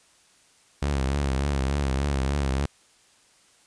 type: tone with vibrato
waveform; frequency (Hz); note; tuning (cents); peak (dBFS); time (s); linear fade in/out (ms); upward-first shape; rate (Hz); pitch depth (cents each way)
sawtooth; 68.9; C#2; -10; -19; 0.82-2.66; 5; triangle; 3.4; 100
effects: white hiss -59 dBFS RMS until 3.66 s + resampled to 22050 Hz